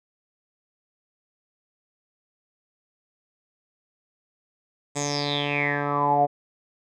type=tone with low-pass filter sweep; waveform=10% pulse; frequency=144.4 Hz; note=D3; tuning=29 cents flat; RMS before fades=-24 dBFS; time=4.95-6.27 s; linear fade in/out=20 ms; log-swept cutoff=7600 to 650 Hz; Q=9.8; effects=none